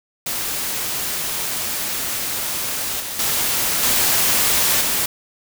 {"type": "noise with level steps", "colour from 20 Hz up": "white", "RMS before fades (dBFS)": [-24, -28, -20, -17, -20], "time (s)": [0.26, 5.06], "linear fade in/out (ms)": 5, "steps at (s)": [3, 3.19, 3.83, 4.81], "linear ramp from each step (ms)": 2, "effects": []}